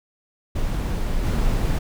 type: noise with level steps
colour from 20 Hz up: brown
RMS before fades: -23 / -20 dBFS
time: 0.55-1.79 s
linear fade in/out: 10 ms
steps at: 1.23 s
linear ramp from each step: 20 ms
effects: none

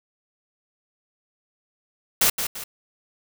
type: noise with echo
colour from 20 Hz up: white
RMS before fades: -18 dBFS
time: 2.21-2.3 s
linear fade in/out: 5 ms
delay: 170 ms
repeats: 2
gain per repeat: -8 dB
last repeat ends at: 2.64 s
effects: none

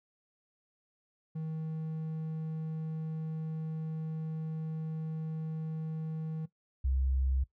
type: tone pair in turn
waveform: triangle / sine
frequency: 158.6 / 65.92 Hz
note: D#3 / C2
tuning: +33 / +14 cents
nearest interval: octave + minor third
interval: 1519 cents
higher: first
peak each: -32 / -27 dBFS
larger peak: second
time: 1.35-6.46 / 6.84-7.44 s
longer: first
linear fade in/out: 10 ms
effects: noise-tail reverb RT60 0.1 s tail -17 dB re dry

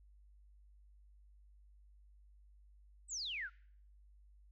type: exponential sweep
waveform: sine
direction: down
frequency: 8330 to 1318.5 Hz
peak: -39 dBFS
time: 3.08-3.5 s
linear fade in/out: 50 ms
effects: noise-tail reverb RT60 0.6 s tail -24 dB re dry + added 50 Hz sine -60 dBFS peak until 4.51 s

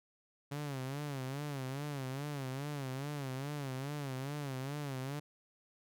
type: tone with vibrato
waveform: sawtooth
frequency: 138.59 Hz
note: C#3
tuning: in tune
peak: -34 dBFS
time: 0.51-5.2 s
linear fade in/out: 10 ms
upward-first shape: sine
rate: 2.4 Hz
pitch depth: 120 cents each way
effects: none

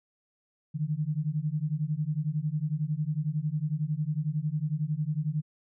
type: beating tone pair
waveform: sine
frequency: 146.8 / 157.8 Hz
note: D3 / D#3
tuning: 0 / +25 cents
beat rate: 11 Hz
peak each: -30 dBFS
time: 0.74-5.42 s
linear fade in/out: 20 ms
effects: none

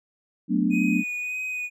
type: chord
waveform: sine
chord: B minor seventh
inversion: second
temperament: equal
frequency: 185 / 220 / 246.9 / 293.7 Hz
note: F#3 / A3 / B3 / D4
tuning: 0 / 0 / 0 / 0 cents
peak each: -25 dBFS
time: 0.48-1.04 s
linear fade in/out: 50 ms
type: tone with vibrato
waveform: triangle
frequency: 2487 Hz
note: D#7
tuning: 1 cent flat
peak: -26 dBFS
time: 0.7-1.7 s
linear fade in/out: 50 ms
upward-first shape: sine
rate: 1.7 Hz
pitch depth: 20 cents each way
effects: none

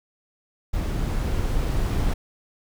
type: noise with level ramp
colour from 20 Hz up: brown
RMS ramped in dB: -25 to -22 dBFS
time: 0.73-2.14 s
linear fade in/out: 10 ms
effects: none

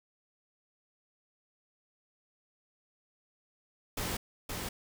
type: noise with echo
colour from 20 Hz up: pink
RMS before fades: -35 dBFS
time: 3.97-4.17 s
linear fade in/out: 5 ms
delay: 520 ms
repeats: 1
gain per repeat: -3 dB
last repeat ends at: 4.69 s
effects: none

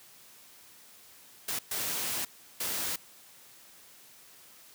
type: noise bursts at uneven times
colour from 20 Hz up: white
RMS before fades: -33 dBFS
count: 3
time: 1.48-1.59 / 1.71-2.25 / 2.6-2.96 s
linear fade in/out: 5 ms
effects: white hiss -55 dBFS RMS until 4.74 s + high-pass 80 Hz 12 dB/octave

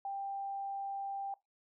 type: tone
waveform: sine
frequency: 790 Hz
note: G5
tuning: 13 cents sharp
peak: -36 dBFS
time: 0.05-1.34 s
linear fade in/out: 2 ms
effects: noise-tail reverb RT60 0.2 s tail -21 dB re dry

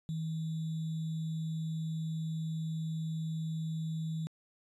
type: tone with sample-and-hold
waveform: sine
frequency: 160 Hz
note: D#3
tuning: 49 cents sharp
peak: -33 dBFS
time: 0.09-4.27 s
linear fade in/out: 0 ms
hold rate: 3675 Hz
effects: resampled to 24000 Hz

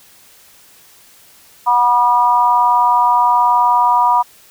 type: tone with amplitude modulation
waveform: sine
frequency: 970 Hz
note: B5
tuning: 31 cents flat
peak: -5 dBFS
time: 1.66-4.23 s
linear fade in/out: 20 ms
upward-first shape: sine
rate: 239 Hz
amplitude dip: 90%
effects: white hiss -46 dBFS RMS until 4.5 s

